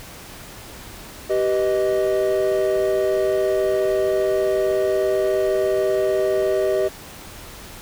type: chord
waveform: triangle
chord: G augmented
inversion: none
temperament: equal with one note detuned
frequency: 387.5 / 493.9 / 622.3 Hz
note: G4 / B4 / D#5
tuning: -20 / 0 / 0 cents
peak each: -18 / -24 / -19 dBFS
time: 1.29-6.89 s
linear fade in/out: 20 ms
effects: pink hiss -39 dBFS RMS until 7.81 s